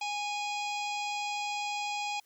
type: harmonic tone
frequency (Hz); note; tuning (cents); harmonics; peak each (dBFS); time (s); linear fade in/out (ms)
826; G#5; -10; 1 / 3 / 4 / 5 / 6 / 7 / 8 / 9; -34 / -37 / -43 / -46 / -45 / -52 / -50 / -48; 0.01-2.2; 5
effects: white hiss -67 dBFS RMS until 2.25 s + high-pass 100 Hz 12 dB/octave